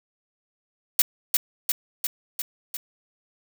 blue noise with echo, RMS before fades -17 dBFS, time 0.99-1.02 s, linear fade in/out 2 ms, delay 350 ms, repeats 5, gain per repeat -3 dB, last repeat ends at 2.77 s, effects none

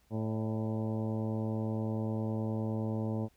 harmonic tone with a mistuned harmonic, 110 Hz, A2, in tune, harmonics 1 / 2 / 3 / 4 / 5 / 6 / 7 / 8 / 9, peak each -34 / -35 / -41 / -43 / -43 / -49 / -50 / -51 / -55 dBFS, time 0.1-3.29 s, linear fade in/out 50 ms, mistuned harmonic 6, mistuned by -55 cents, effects added 60 Hz sine -70 dBFS peak until 3.36 s + pink hiss -70 dBFS RMS until 3.36 s

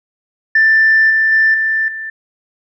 sine tone with level steps, 1773 Hz, A6, 13 cents sharp, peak -6 / -9 / -7 / -12 / -22 dBFS, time 0.55-2.1 s, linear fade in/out 5 ms, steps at 1.1 / 1.32 / 1.54 / 1.88 s, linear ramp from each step 2 ms, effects tanh soft clip ceiling -3 dBFS

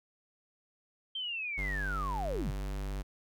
sine linear sweep, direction down, 3171 to 93.3 Hz, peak -34 dBFS, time 1.15-2.51 s, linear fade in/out 5 ms
square tone, 49 Hz, G1, in tune, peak -35 dBFS, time 1.57-3.03 s, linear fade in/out 20 ms
effects none

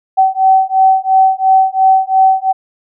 sine beating tone pair, 762 / 764.9 Hz, G5 / G5, -49 / -43 cents, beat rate 2.9 Hz, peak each -10 dBFS, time 0.17-2.53 s, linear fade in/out 20 ms, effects none

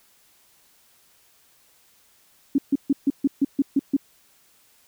sine tone bursts, 277.2 Hz, C#4, in tune, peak -15 dBFS, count 9, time 2.55-3.967 s, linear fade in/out 5 ms, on 33 ms, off 140 ms, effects white hiss -59 dBFS RMS until 4.87 s

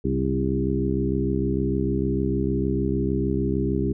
harmonic tone with a mistuned harmonic, 66.6 Hz, C2, 31 cents sharp, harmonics 1 / 2 / 3 / 4 / 5 / 6, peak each -28 / -28 / -28 / -28 / -28 / -28 dBFS, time 0.04-3.93 s, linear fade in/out 10 ms, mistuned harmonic 3, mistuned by -40 cents, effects none

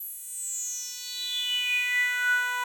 10% pulse tone with high-pass filter sweep, 493.9 Hz, B4, in tune, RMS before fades -29 dBFS, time 0-2.64 s, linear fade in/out 5 ms, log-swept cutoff 12000 to 1100 Hz, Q 9.1, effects none

